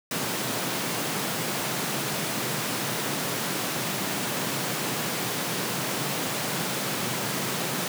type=high-pass noise; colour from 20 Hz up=pink; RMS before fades=-29 dBFS; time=0.11-7.88 s; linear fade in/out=2 ms; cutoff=120 Hz; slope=48 dB/octave; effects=none